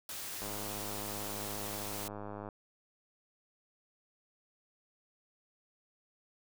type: noise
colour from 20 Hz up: white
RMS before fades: -42 dBFS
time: 0.09-2.08 s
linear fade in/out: 2 ms
type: click train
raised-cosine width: 1 ms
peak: -29 dBFS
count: 214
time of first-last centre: 0.42-2.488 s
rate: 103 Hz
effects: none